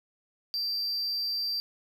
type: tone with amplitude modulation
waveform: triangle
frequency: 4699 Hz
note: D8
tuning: in tune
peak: -26 dBFS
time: 0.54-1.6 s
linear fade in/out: 0 ms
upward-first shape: sine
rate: 297 Hz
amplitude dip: 25%
effects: none